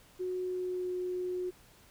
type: tone with pitch glide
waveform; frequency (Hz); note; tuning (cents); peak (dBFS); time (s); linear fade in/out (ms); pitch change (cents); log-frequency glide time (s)
sine; 366.5 to 362.9; F#4 to F#4; -16 to -34; -32; 0.19-1.51; 20; -18; 0.46-0.92
effects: pink hiss -60 dBFS RMS until 1.9 s